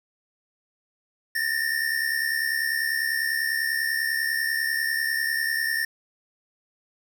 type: tone pair together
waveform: square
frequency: 1774 / 1844.1 Hz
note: A6 / A#6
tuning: +14 / -19 cents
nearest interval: minor second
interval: 67 cents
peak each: -27 dBFS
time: 1.35-5.85 s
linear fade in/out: 5 ms
effects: 8-bit